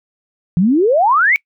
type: exponential sweep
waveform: sine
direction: up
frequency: 162.8 to 2322 Hz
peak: -9 dBFS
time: 0.57-1.36 s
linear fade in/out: 0 ms
effects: noise-tail reverb RT60 0.1 s tail -24 dB re dry